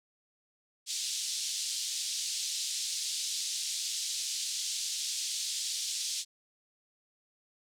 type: band-pass noise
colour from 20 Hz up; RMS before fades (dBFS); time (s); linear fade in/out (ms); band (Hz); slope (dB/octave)
pink; -35; 0.86-6.25; 50; 3700 to 8500; 24
effects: none